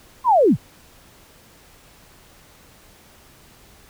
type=linear sweep; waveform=sine; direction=down; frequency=1074 to 77.4 Hz; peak=-11 dBFS; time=0.24-0.57 s; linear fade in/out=50 ms; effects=pink hiss -50 dBFS RMS until 3.89 s